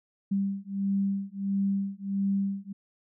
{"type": "beating tone pair", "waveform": "sine", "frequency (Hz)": [196.3, 197.8], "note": ["G3", "G3"], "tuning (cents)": [3, 16], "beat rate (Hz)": 1.5, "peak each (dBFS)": -29, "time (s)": [0.31, 2.73], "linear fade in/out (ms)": 10, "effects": []}